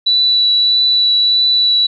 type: tone with vibrato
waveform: sine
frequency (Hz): 3951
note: B7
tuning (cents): 0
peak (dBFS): -9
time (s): 0.06-1.87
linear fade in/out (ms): 10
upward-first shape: triangle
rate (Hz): 1.6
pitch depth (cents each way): 10
effects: none